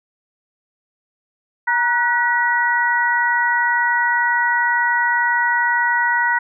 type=tone cluster; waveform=sine; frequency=945 / 1478 / 1927 Hz; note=A#5 / F#6 / B6; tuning=+23 / -2 / -43 cents; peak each=-19 dBFS; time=1.67-6.39 s; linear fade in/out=10 ms; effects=none